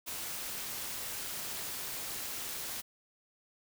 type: noise with amplitude modulation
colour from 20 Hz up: white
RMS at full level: -37 dBFS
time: 0.06-2.82 s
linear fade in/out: 20 ms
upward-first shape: sine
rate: 263 Hz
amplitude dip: 55%
effects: none